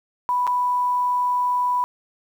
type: tone with dropouts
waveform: sine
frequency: 987.8 Hz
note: B5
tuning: in tune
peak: -18 dBFS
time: 0.29-1.84 s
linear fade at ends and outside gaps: 0 ms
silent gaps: 0.468-0.475 s
effects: 8-bit